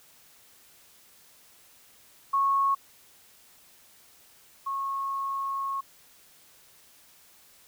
sine tone pair in turn, 1100 / 1094 Hz, C#6 / C#6, -14 / -23 cents, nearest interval unison, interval 9 cents, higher first, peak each -21 / -28 dBFS, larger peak first, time 2.33-2.75 / 4.66-5.81 s, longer second, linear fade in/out 10 ms, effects white hiss -57 dBFS RMS until 7.67 s

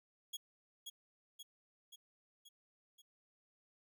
sawtooth tone with echo, 3322 Hz, G#7, in tune, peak -38 dBFS, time 0.33-0.37 s, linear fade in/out 10 ms, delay 530 ms, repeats 5, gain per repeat -4 dB, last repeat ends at 3.02 s, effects none

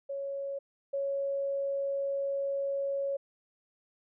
sine tone pair in turn, 554.4 / 554.4 Hz, C#5 / C#5, 0 / 0 cents, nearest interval unison, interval 0 cents, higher neither, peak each -33 / -29 dBFS, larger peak second, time 0.09-0.59 / 0.93-3.17 s, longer second, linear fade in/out 10 ms, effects none

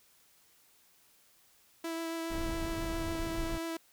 sawtooth tone with vibrato, 329.6 Hz, E4, in tune, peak -31 dBFS, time 1.84-3.77 s, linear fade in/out 5 ms, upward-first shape triangle, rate 7.3 Hz, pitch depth 14 cents each way
brown noise, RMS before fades -38 dBFS, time 2.3-3.58 s, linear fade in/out 5 ms
effects white hiss -65 dBFS RMS until 3.92 s

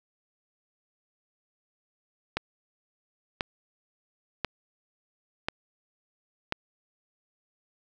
click train, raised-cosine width 0.3 ms, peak -11 dBFS, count 5, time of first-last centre 2.37-6.524 s, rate 0.963 Hz, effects none

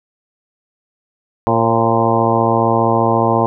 harmonic tone with a mistuned harmonic, 114.8 Hz, A#2, 26 cents flat, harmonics 1 / 2 / 3 / 4 / 5 / 6 / 7 / 8 / 9, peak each -20 / -20 / -20 / -20 / -20 / -20 / -20 / -20 / -20 dBFS, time 1.47-3.46 s, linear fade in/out 0 ms, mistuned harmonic 5, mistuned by -42 cents, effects none

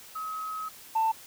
sine tone pair in turn, 1276 / 890.2 Hz, D#6 / A5, +43 / +20 cents, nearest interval tritone, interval 623 cents, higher first, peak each -32 / -21 dBFS, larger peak second, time 0.15-0.69 / 0.95-1.12 s, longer first, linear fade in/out 10 ms, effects tanh soft clip ceiling -19 dBFS + white hiss -49 dBFS RMS until 1.26 s

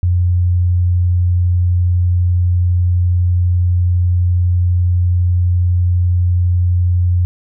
sine tone, 88.8 Hz, F2, 29 cents sharp, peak -10 dBFS, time 0.03-7.25 s, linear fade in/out 0 ms, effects none

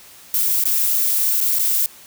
violet noise with dropouts, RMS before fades -18 dBFS, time 0.34-1.86 s, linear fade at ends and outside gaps 1 ms, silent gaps 0.638-0.654 / 1.405-1.411 / 1.587-1.594 s, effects white hiss -44 dBFS RMS until 2.06 s

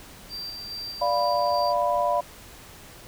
triangle tone with tremolo, 4699 Hz, D8, in tune, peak -31 dBFS, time 0.29-1.74 s, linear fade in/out 50 ms, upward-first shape square, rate 2.4 Hz, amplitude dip 30%
sine chord, B diminished, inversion first, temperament equal, 587.3 / 698.5 / 987.8 Hz, D5 / F5 / B5, 0 / 0 / 0 cents, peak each -25 dBFS, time 1.01-2.21 s, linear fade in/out 10 ms
effects pink hiss -46 dBFS RMS until 3.07 s

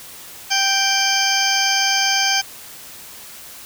harmonic tone with a mistuned harmonic, 784 Hz, G5, in tune, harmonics 1 / 2 / 3 / 4 / 6 / 7 / 8, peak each -23 / -23 / -23 / -23 / -23 / -23 / -23 dBFS, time 0.5-2.42 s, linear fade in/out 20 ms, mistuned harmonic 7, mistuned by -78 cents, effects white hiss -38 dBFS RMS until 3.65 s

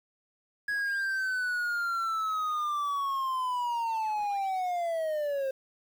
triangle linear sweep, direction down, 1669 to 526 Hz, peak -26 dBFS, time 0.68-5.51 s, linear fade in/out 5 ms, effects 9-bit

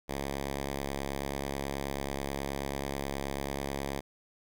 5% pulse tone, 69.3 Hz, C#2, in tune, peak -22 dBFS, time 0.08-4.01 s, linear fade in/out 20 ms, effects none

